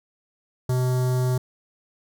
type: tone with notch filter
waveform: square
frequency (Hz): 126.8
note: B2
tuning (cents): +46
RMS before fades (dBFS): -22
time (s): 0.69-1.38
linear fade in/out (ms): 5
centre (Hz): 2500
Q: 0.53
effects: none